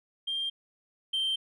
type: tone pair in turn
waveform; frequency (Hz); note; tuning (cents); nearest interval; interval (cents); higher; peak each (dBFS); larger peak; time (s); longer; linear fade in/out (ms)
sine; 3189 / 3136; G7 / G7; +29 / 0; unison; 29; first; -28 / -24; second; 0.27-0.5 / 1.13-1.36; neither; 10
effects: tanh soft clip ceiling -25 dBFS